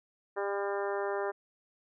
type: harmonic tone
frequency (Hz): 200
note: G3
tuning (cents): +35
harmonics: 2 / 3 / 4 / 5 / 6 / 7 / 8 / 9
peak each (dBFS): -33 / -37 / -39 / -41 / -43 / -44 / -45 / -46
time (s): 0.36-1.32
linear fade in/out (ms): 20
effects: none